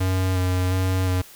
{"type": "tone with vibrato", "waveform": "square", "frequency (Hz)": 92.5, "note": "F#2", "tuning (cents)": 0, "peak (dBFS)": -20, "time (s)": [0, 1.22], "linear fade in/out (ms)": 10, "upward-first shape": "square", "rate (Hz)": 1.4, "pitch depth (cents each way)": 16, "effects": ["white hiss -46 dBFS RMS until 1.35 s"]}